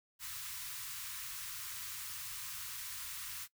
white band-stop noise, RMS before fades -44 dBFS, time 0.19-3.48 s, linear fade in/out 50 ms, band 140 to 1000 Hz, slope 48 dB/octave, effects noise-tail reverb RT60 0.1 s tail -19 dB re dry

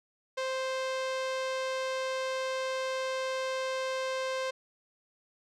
sawtooth tone with low-pass filter, 523.3 Hz, C5, in tune, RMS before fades -33 dBFS, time 0.37-4.51 s, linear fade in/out 10 ms, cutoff 5700 Hz, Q 0.83, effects none

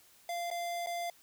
square tone with dropouts, 692 Hz, F5, 16 cents flat, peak -35 dBFS, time 0.29-1.1 s, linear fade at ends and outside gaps 2 ms, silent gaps 0.503-0.512 / 0.862-0.87 s, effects white hiss -62 dBFS RMS until 1.22 s

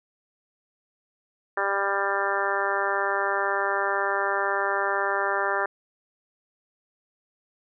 harmonic tone, 198 Hz, G3, 18 cents sharp, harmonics 2 / 3 / 4 / 5 / 6 / 7 / 8 / 9, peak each -31 / -31 / -31 / -31 / -31 / -31 / -31 / -31 dBFS, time 1.57-5.66 s, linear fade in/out 5 ms, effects none

